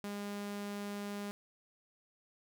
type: tone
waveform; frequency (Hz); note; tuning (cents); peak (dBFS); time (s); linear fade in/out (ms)
sawtooth; 203.6; G#3; -34; -35; 0.04-1.31; 0
effects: none